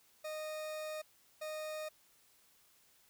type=tone bursts at uneven times; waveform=40% pulse; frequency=618 Hz; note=D#5; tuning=12 cents flat; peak=-39 dBFS; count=2; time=0.24-1.02 / 1.41-1.89 s; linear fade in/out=10 ms; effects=white hiss -68 dBFS RMS until 3.09 s